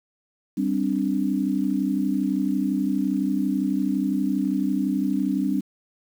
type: chord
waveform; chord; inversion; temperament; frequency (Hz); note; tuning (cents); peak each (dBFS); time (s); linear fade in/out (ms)
sine; G suspended fourth; none; equal; 196 / 261.6 / 293.7; G3 / C4 / D4; 0 / 0 / 0; -25; 0.57-5.61; 10
effects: 8-bit